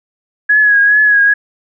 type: tone with vibrato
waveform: sine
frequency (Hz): 1672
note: G#6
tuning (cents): +11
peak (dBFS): -6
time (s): 0.49-1.34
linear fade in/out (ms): 10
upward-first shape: triangle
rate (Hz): 2.4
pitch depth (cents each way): 48
effects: none